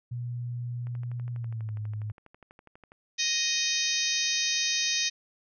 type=tone with pitch glide; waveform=sine; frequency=121 to 106.56 Hz; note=B2 to G#2; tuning=-35 to +45 cents; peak=-31 dBFS; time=0.11-2.12 s; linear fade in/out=10 ms; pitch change=-220 cents; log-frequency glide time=1.32-1.75 s
type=click train; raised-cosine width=0.5 ms; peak=-36 dBFS; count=26; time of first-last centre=0.87-2.919 s; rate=12.2 Hz
type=harmonic tone; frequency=622.3 Hz; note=D#5; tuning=in tune; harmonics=3 / 4 / 5 / 6 / 7 / 8 / 9 / 10; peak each=-36 / -33 / -37 / -31 / -36 / -34 / -33 / -32 dBFS; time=3.18-5.1 s; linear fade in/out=20 ms
effects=none